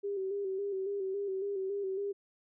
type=tone with vibrato; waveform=sine; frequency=392 Hz; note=G4; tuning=in tune; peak=-32 dBFS; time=0.03-2.13 s; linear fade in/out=20 ms; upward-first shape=square; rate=3.6 Hz; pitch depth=46 cents each way; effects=none